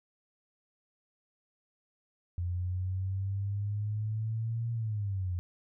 sine exponential two-way sweep, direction up then down, 87.31 to 117 to 87.31 Hz, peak -30 dBFS, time 2.38-5.39 s, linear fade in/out 0 ms, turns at 4.72 s, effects none

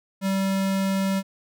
square tone, 193.5 Hz, G3, 22 cents flat, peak -22 dBFS, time 0.21-1.23 s, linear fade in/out 50 ms, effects none

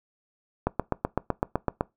click train, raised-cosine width 1 ms, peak -9 dBFS, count 10, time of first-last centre 0.67-1.809 s, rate 7.9 Hz, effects noise-tail reverb RT60 0.2 s tail -22 dB re dry

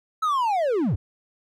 triangle linear sweep, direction down, 1318.5 to 67.4 Hz, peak -18 dBFS, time 0.22-0.96 s, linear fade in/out 10 ms, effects none

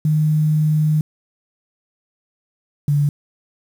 sine tone pair in turn, 153.6 / 144.98 Hz, D#3 / D3, -22 / -22 cents, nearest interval minor second, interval 100 cents, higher first, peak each -13 dBFS, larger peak neither, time 0.05-1.01 / 2.88-3.09 s, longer first, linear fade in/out 2 ms, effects 7-bit

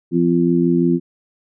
harmonic tone, 86 Hz, F2, 26 cents flat, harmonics 2 / 3 / 4, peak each -17 / -17 / -17 dBFS, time 0.11-1 s, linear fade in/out 50 ms, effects none

